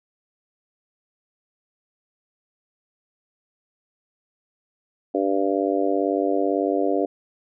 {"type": "harmonic tone", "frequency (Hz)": 98, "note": "G2", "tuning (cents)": 0, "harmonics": [3, 4, 5, 6, 7], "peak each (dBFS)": [-24, -25, -26, -27, -27], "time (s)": [5.14, 7.06], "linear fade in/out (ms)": 10, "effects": []}